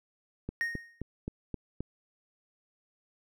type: click train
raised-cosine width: 3 ms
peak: -22 dBFS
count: 6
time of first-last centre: 0.49-1.806 s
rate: 3.8 Hz
type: tone with exponential decay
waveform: triangle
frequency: 1858 Hz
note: A#6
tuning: 6 cents flat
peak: -24 dBFS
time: 0.61-1.01 s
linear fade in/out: 0 ms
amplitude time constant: 85 ms
effects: none